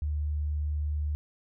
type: tone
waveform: sine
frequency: 74.6 Hz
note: D2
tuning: 28 cents sharp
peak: -27 dBFS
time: 0.02-1.15 s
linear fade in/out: 0 ms
effects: none